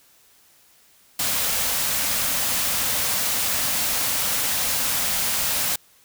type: band-stop noise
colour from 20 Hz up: white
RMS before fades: -23 dBFS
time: 1.19-5.76 s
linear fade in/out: 5 ms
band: 310 to 450 Hz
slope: 96 dB/octave
effects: white hiss -56 dBFS RMS until 6.04 s